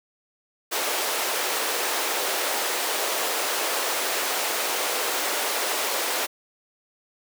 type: high-pass noise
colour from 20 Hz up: pink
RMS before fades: -26 dBFS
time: 0.71-6.27 s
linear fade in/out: 20 ms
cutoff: 410 Hz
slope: 24 dB/octave
effects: none